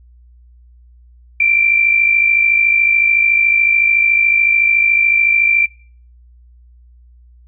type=tone with amplitude modulation; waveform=sine; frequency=2356 Hz; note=D7; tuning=5 cents sharp; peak=-7 dBFS; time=1.4-5.66 s; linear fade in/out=5 ms; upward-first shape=sine; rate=53.8 Hz; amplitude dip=60%; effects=noise-tail reverb RT60 0.5 s tail -23 dB re dry + added 60 Hz sine -42 dBFS peak until 7.47 s